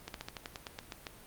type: slowing click train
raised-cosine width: 0.2 ms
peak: -22 dBFS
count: 11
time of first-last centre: 0.08-1.068 s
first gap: 62 ms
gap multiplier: 1.1
effects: pink hiss -54 dBFS RMS until 1.26 s + Opus 32 kbps